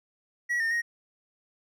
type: tone with pitch steps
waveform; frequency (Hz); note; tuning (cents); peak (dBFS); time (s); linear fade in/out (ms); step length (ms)
triangle; 1924 / 1820 / 1874; B6 / A#6 / A#6; -46 / -42 / +9; -23; 0.49-0.82; 20; 110
effects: none